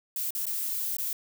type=noise with dropouts; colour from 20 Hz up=violet; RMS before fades=-31 dBFS; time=0.16-1.13 s; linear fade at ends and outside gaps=2 ms; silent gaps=0.306-0.35 / 0.456-0.466 / 0.968-0.984 s; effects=none